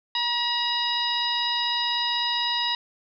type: harmonic tone with a mistuned harmonic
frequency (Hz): 956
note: A#5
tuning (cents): +43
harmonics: 1 / 2 / 3 / 4 / 5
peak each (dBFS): -29 / -32 / -31 / -26 / -31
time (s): 0.15-2.75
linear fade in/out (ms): 2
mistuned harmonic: 5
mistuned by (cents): +58
effects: none